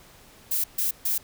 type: noise bursts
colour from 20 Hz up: violet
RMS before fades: -25 dBFS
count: 3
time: 0.51-1.18 s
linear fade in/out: 5 ms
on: 130 ms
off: 140 ms
effects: pink hiss -52 dBFS RMS until 1.23 s